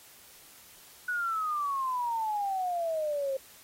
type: exponential sweep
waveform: sine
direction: down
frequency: 1485 to 528 Hz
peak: -28 dBFS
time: 1.08-3.37 s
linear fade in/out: 5 ms
effects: white hiss -54 dBFS RMS until 3.63 s + AAC 48 kbps